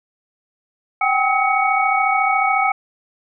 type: tone cluster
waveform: sine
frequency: 763 / 797 / 1279 / 2234 Hz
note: G5 / G5 / D#6 / C#7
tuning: -47 / +28 / +47 / +13 cents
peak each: -20 dBFS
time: 1.01-2.72 s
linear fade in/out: 5 ms
effects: none